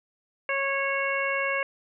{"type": "harmonic tone", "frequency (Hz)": 550, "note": "C#5", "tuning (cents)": -14, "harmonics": [1, 2, 3, 4, 5], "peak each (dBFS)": [-30, -32, -31, -29, -34], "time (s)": [0.49, 1.63], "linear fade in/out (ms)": 2, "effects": []}